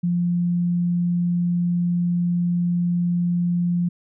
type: tone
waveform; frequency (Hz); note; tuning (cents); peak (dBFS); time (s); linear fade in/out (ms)
sine; 174.61; F3; 0; -18; 0.03-3.89; 10
effects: none